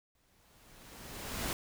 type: noise with exponential growth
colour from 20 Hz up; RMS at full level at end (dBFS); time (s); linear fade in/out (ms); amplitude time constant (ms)
pink; -34; 0.15-1.53; 1; 300
effects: none